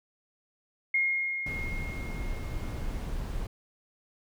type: tone with exponential decay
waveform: sine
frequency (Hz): 2143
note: C7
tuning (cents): +41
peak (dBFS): -22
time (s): 0.94-3.06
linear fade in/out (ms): 5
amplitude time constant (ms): 460
type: noise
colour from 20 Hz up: brown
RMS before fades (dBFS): -34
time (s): 1.46-3.47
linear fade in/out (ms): 5
effects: none